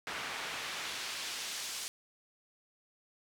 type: noise with band-pass filter sweep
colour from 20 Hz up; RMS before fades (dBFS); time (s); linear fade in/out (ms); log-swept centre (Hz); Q
pink; -40; 0.07-1.88; 0; 1700 to 6200; 0.77
effects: none